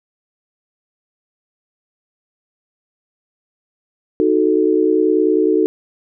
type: chord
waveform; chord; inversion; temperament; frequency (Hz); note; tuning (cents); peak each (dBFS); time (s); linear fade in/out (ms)
sine; D# diminished; none; equal; 311.1 / 370 / 440; D#4 / F#4 / A4; 0 / 0 / 0; -16; 4.2-5.66; 0
effects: none